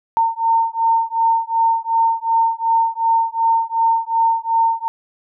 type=beating tone pair; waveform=sine; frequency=909 / 911.7 Hz; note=A#5 / A#5; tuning=-44 / -39 cents; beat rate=2.7 Hz; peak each=-17 dBFS; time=0.17-4.88 s; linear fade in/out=0 ms; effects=none